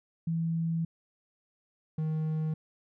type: tone pair in turn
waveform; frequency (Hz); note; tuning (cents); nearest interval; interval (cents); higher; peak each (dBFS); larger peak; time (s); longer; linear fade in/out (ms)
sine / triangle; 164.81 / 156.76; E3 / D#3; 0 / +13; minor second; 87; first; -27 / -26; second; 0.27-0.85 / 1.98-2.54; first; 5
effects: none